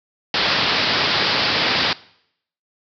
white low-pass noise, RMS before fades -19 dBFS, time 0.34-1.93 s, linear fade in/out 2 ms, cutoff 5100 Hz, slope 96 dB/octave, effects noise-tail reverb RT60 0.7 s tail -21 dB re dry + high-pass 100 Hz 12 dB/octave

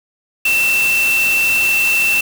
sine tone in noise, 2681 Hz, E7, 29 cents sharp, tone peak -12 dBFS, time 0.45-2.21 s, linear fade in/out 5 ms, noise white, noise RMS -23 dBFS, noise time 0.45-2.21 s, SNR +8 dB, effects none

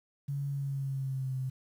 sine tone with pitch glide, 140.8 to 130.61 Hz, C#3 to C3, +27 to -3 cents, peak -31 dBFS, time 0.28-1.5 s, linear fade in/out 10 ms, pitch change -130 cents, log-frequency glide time 0.49-1.36 s, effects 10-bit

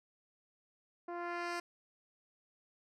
10% pulse tone with low-pass filter sweep, 346.8 Hz, F4, 12 cents flat, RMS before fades -40 dBFS, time 1.08-1.6 s, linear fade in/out 5 ms, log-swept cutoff 740 to 8800 Hz, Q 0.73, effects none

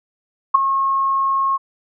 sine tone with ADSR envelope, 1085 Hz, C#6, 37 cents flat, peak -4 dBFS, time 0.54-1.58 s, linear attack 11 ms, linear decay 9 ms, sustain -11 dB, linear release 26 ms, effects none

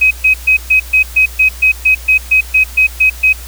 sine tone bursts, 2531 Hz, D#7, 29 cents sharp, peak -5 dBFS, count 15, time 0.01-3.33 s, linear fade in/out 10 ms, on 100 ms, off 130 ms, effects added 60 Hz sine -27 dBFS peak until 3.47 s + white hiss -33 dBFS RMS until 3.47 s

